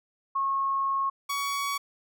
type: tone pair in turn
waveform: sine / sawtooth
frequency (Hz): 1090 / 1124.5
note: C#6 / C#6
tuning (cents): -29 / +24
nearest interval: minor second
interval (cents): 53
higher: second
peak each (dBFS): -24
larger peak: neither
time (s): 0.35-1.1 / 1.29-1.78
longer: first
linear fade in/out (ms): 10
effects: none